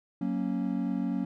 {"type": "chord", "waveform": "triangle", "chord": "F# major", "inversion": "none", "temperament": "equal", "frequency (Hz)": [185, 233.1, 277.2], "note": ["F#3", "A#3", "C#4"], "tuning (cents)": [0, 0, 0], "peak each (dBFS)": -30, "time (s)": [0.21, 1.25], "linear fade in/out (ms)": 5, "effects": []}